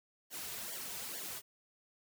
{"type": "noise with flanger", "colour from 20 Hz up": "white", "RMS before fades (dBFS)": -43, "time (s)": [0.3, 1.42], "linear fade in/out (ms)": 50, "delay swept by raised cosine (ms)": [0.77, 3.77], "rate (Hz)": 2.3, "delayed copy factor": -0.9, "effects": []}